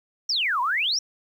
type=exponential two-way sweep; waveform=sine; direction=down then up; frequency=5820 to 932.3 to 5820 Hz; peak=-21 dBFS; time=0.29-0.99 s; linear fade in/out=5 ms; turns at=0.61 s; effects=9-bit